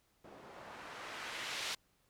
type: noise with low-pass filter sweep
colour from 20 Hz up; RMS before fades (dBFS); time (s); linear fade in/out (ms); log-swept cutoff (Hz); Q
blue; -45; 0.24-1.75; 5; 490 to 3800; 0.8
effects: pink hiss -74 dBFS RMS until 2.09 s